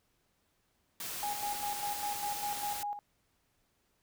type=noise; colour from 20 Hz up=white; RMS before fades=-40 dBFS; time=1-2.83 s; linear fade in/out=2 ms
type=tone with tremolo; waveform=sine; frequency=823 Hz; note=G#5; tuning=16 cents flat; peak=-33 dBFS; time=1.23-2.99 s; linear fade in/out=0 ms; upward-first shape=square; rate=5 Hz; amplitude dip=60%
effects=pink hiss -75 dBFS RMS until 4.02 s